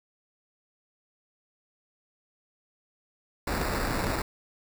pink noise with sample-and-hold, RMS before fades -29 dBFS, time 3.47-4.22 s, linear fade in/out 5 ms, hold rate 3150 Hz, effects none

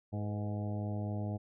harmonic tone with a mistuned harmonic, 104.2 Hz, G#2, 6 cents sharp, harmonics 1 / 2 / 3 / 4 / 5 / 6 / 7 / 8, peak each -35 / -40 / -45 / -51 / -50 / -47 / -50 / -54 dBFS, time 0.12-1.38 s, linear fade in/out 20 ms, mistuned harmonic 5, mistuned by -44 cents, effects none

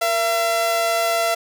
sawtooth tone pair together, 469 / 675.7 Hz, A#4 / E5, +11 / +43 cents, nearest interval tritone, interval 632 cents, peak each -26 / -14 dBFS, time 0.01-1.35 s, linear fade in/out 10 ms, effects none

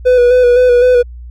triangle tone with vibrato, 493.9 Hz, B4, in tune, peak -3 dBFS, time 0.05-1.03 s, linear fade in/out 20 ms, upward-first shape square, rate 3.9 Hz, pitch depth 27 cents each way, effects added 60 Hz sine -27 dBFS peak until 1.3 s

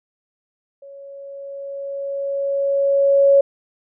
sine tone with level ramp, 556 Hz, C#5, 5 cents sharp, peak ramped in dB -37 to -8 dBFS, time 0.82-3.41 s, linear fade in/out 5 ms, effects none

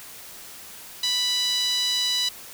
5% pulse tone with band-pass filter, 987.8 Hz, B5, in tune, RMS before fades -24 dBFS, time 1.03-2.29 s, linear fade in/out 5 ms, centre 3800 Hz, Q 3.4, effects white hiss -42 dBFS RMS until 2.53 s

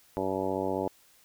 harmonic tone, 95.2 Hz, F#2, 50 cents sharp, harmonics 1 / 2 / 3 / 4 / 5 / 6 / 7 / 8 / 9 / 10, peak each -43 / -39 / -35 / -34 / -35 / -35 / -38 / -46 / -36 / -46 dBFS, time 0.17-0.88 s, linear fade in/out 0 ms, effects white hiss -61 dBFS RMS until 1.24 s

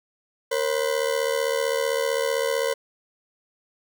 40% pulse ring-modulated tone, 504 Hz, B4, 35 cents sharp, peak -18 dBFS, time 0.51-2.74 s, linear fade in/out 10 ms, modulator 37.8 Hz, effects none

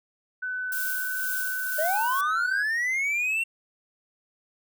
sine tone, 1504 Hz, F#6, 28 cents sharp, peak -28 dBFS, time 0.42-2.63 s, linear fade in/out 10 ms
violet noise with tremolo, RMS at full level -31 dBFS, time 0.72-2.21 s, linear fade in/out 2 ms, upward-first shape sine, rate 2 Hz, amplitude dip 40%
triangle linear sweep, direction up, 587.3 to 2738 Hz, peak -22 dBFS, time 1.78-3.44 s, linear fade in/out 10 ms
effects none

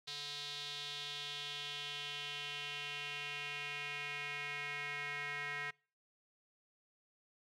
square tone with band-pass filter sweep, 144.9 Hz, D3, 23 cents flat, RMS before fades -43 dBFS, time 0.07-5.71 s, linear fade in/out 10 ms, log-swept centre 4000 to 2000 Hz, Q 3.8, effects noise-tail reverb RT60 0.4 s tail -25 dB re dry

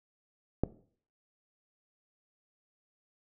click, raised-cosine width 2 ms, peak -13 dBFS, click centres 0.636 s, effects noise-tail reverb RT60 0.5 s tail -17 dB re dry

